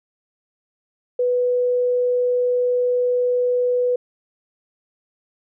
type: tone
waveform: sine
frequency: 493.9 Hz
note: B4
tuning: in tune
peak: -16 dBFS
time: 1.19-3.96 s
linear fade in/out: 5 ms
effects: none